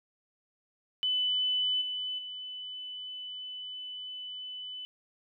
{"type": "tone with level steps", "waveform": "sine", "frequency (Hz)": 3001, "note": "F#7", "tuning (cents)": 24, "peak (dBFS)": [-26, -32, -38], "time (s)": [1.03, 4.85], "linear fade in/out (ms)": 0, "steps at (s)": [1.81, 2.18], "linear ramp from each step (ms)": 10, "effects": []}